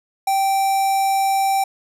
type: tone with notch filter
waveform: square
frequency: 780 Hz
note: G5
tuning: 9 cents flat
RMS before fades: -18 dBFS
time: 0.27-1.64 s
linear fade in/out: 5 ms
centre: 3200 Hz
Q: 0.9
effects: resampled to 32000 Hz + 8-bit